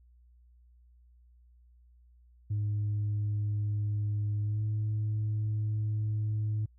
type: tone with pitch glide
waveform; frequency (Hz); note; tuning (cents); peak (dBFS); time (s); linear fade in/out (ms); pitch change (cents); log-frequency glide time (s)
sine; 104.3 to 107.05; G#2 to A2; +8 to -47; -26; 2.5-6.66; 10; +45; 4.43-4.63
effects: tanh soft clip ceiling -26 dBFS + added 60 Hz sine -57 dBFS peak until 6.78 s